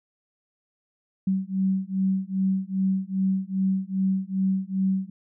sine beating tone pair, 189.6 / 192.1 Hz, F#3 / G3, +43 / -35 cents, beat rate 2.5 Hz, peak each -25 dBFS, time 1.27-5.1 s, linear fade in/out 5 ms, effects none

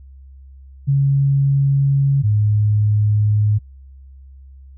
sine tone pair in turn, 138.59 / 105.27 Hz, C#3 / G#2, 0 / +24 cents, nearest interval perfect fourth, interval 476 cents, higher first, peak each -12 dBFS, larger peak neither, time 0.87-2.23 / 2.23-3.59 s, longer neither, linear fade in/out 20 ms, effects added 67 Hz sine -38 dBFS peak until 4.77 s

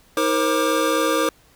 square tone cluster, 318.1 / 470.2 / 534 / 1185 Hz, D#4 / A#4 / C5 / D6, +38 / +15 / +35 / +15 cents, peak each -24 dBFS, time 0.17-1.29 s, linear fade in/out 2 ms, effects pink hiss -55 dBFS RMS until 1.55 s

